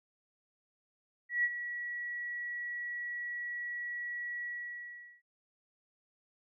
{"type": "tone with ADSR envelope", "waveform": "sine", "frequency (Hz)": 1930, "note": "B6", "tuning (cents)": -40, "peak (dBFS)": -25, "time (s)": [1.29, 5.22], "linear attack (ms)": 150, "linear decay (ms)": 45, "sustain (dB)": -11, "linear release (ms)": 780, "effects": []}